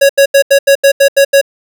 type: tone bursts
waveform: square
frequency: 554.4 Hz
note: C#5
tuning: in tune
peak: -4 dBFS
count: 9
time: 0.01-1.414 s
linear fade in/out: 10 ms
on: 84 ms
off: 81 ms
effects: none